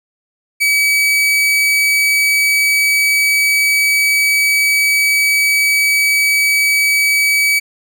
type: tone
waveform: 40% pulse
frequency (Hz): 2282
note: C#7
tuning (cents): +50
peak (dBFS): -10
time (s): 0.6-7.6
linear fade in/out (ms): 20
effects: none